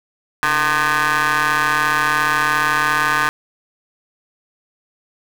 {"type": "ring-modulated tone", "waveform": "20% pulse", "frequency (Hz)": 154.3, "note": "D#3", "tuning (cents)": -14, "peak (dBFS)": -7, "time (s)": [0.43, 3.29], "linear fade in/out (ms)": 0, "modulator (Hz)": 1370, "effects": []}